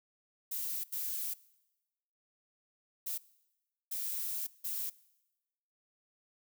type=noise bursts at uneven times; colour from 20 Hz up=violet; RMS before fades=-37 dBFS; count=5; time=0.51-0.84 / 0.92-1.34 / 3.06-3.18 / 3.91-4.47 / 4.64-4.9 s; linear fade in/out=10 ms; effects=noise-tail reverb RT60 1.0 s tail -21 dB re dry